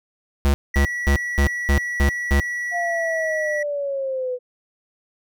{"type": "tone bursts", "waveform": "square", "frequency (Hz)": 70.2, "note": "C#2", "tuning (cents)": 22, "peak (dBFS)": -15, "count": 7, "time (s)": [0.45, 2.4], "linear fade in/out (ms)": 0, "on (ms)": 90, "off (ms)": 220}
{"type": "tone", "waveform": "triangle", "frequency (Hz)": 1941, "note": "B6", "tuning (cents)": -31, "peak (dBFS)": -22, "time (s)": [0.74, 3.63], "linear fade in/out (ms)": 5}
{"type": "linear sweep", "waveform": "sine", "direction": "down", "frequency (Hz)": [705, 493.9], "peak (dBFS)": -22, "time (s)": [2.71, 4.39], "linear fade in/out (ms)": 50}
{"effects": []}